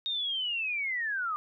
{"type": "linear sweep", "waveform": "sine", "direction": "down", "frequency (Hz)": [3729, 1190], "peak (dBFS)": -29, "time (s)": [0.06, 1.36], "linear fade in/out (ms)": 0, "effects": []}